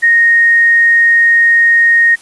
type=tone; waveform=sine; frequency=1860 Hz; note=A#6; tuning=4 cents flat; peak=-5 dBFS; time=0.02-2.16 s; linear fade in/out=20 ms; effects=white hiss -40 dBFS RMS until 2.21 s + resampled to 24000 Hz